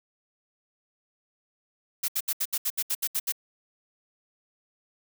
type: noise bursts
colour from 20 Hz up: blue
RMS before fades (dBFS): -27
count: 11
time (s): 2.03-3.323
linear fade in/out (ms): 10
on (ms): 53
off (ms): 71
effects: none